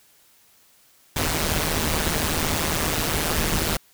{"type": "noise with amplitude modulation", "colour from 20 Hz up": "pink", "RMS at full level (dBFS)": -20, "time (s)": [1.16, 3.77], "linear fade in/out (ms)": 5, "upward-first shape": "sine", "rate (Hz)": 157, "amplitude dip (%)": 80, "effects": ["white hiss -57 dBFS RMS until 3.93 s"]}